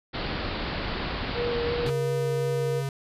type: low-pass noise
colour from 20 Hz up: pink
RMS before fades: -31 dBFS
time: 0.13-1.91 s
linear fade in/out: 20 ms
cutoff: 4800 Hz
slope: 96 dB/octave
type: tone with vibrato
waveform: sine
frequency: 476 Hz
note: A#4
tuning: 36 cents sharp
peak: -26 dBFS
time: 1.34-2.83 s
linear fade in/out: 50 ms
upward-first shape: sine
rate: 2.8 Hz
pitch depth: 14 cents each way
type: tone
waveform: square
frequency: 137.6 Hz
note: C#3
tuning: 12 cents flat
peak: -28 dBFS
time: 1.86-2.89 s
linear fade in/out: 2 ms
effects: resampled to 32000 Hz